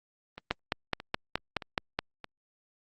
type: two click trains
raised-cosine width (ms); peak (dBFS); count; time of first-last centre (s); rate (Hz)
0.3; -24 / -11; 4 / 8; 0.38-2.243 / 0.51-1.99; 1.61 / 4.73
effects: Opus 32 kbps